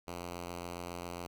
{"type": "tone", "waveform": "5% pulse", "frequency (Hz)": 87.31, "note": "F2", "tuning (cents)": 0, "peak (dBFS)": -29, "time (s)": [0.07, 1.27], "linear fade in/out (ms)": 10, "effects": []}